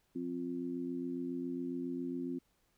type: harmonic tone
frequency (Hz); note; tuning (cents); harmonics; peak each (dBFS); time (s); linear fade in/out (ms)
87.31; F2; 0; 2 / 3 / 4; -47 / -37 / -42; 0.15-2.39; 10
effects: pink hiss -75 dBFS RMS until 2.77 s

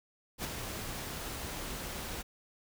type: noise with ADSR envelope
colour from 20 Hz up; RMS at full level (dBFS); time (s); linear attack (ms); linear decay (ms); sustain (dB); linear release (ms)
pink; -34; 0.38-2.23; 65; 10; -6; 21
effects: none

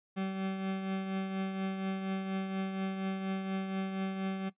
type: tone with tremolo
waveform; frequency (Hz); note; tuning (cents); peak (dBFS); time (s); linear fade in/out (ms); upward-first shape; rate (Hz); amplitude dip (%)
40% pulse; 191.7; G3; -38; -30; 0.16-4.5; 20; triangle; 4.2; 50
effects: noise-tail reverb RT60 0.1 s tail -17 dB re dry + resampled to 8000 Hz

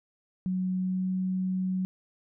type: tone with pitch glide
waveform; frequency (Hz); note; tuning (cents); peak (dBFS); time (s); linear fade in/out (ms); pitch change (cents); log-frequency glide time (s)
sine; 185 to 186.18; F#3 to F#3; 0 to +11; -26; 0.46-1.85; 0; +11; 0.77-1.09
effects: none

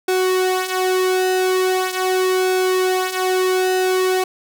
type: tone with flanger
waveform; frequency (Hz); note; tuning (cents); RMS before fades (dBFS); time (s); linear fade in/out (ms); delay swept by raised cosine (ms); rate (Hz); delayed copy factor
sawtooth; 371.5; F#4; +7; -18; 0.08-4.24; 5; 1 to 4.5; 0.41; -0.65
effects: none

